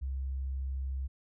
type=tone; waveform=sine; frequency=66.6 Hz; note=C2; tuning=31 cents sharp; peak=-32 dBFS; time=0.01-1.08 s; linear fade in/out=20 ms; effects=none